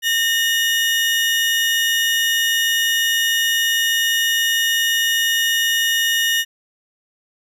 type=tone pair together; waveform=35% pulse; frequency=1828.8 / 2903 Hz; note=A#6 / F#7; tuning=-34 / -34 cents; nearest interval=minor sixth; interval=800 cents; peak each=-17 dBFS; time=0.02-6.45 s; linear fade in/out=50 ms; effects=none